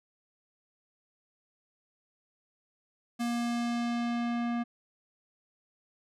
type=tone with low-pass filter sweep; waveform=square; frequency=237.1 Hz; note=A#3; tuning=30 cents sharp; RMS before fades=-31 dBFS; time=3.19-4.64 s; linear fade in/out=20 ms; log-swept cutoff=12000 to 2000 Hz; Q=0.76; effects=none